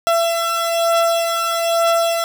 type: beating tone pair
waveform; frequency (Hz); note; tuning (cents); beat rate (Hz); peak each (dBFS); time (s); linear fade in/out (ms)
30% pulse; 671 / 672.1; E5 / E5; +31 / +33; 1.1; -18 / -14; 0.07-2.24; 0
effects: none